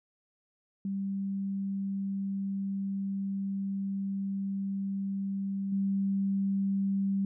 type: tone with level steps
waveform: sine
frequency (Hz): 196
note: G3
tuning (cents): 0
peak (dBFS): -30 / -26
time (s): 0.85-7.25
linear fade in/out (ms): 2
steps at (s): 5.72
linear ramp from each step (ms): 5
effects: none